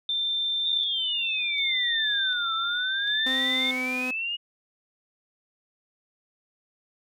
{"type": "tone with tremolo", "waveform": "sine", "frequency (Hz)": 3574, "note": "A7", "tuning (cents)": 26, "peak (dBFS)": -24, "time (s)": [0.09, 3.71], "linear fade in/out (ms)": 2, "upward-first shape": "square", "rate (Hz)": 0.67, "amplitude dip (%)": 35}
{"type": "exponential two-way sweep", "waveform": "sine", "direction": "down then up", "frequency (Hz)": [3785, 1318.5, 2894], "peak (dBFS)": -27, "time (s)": [0.65, 4.37], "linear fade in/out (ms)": 20, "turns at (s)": 2.54}
{"type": "tone with pitch glide", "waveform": "sawtooth", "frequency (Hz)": [260, 253.9], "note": ["C4", "B3"], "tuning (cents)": [-11, 48], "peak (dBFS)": -27, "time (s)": [3.26, 4.11], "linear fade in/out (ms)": 5, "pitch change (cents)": -41, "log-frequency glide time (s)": [3.53, 3.87]}
{"effects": []}